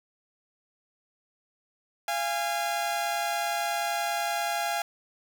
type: tone pair together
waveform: sawtooth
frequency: 689.5 / 820 Hz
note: F5 / G#5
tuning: -22 / -22 cents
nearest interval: minor third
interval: 300 cents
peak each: -26 dBFS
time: 2.08-4.82 s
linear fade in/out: 2 ms
effects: none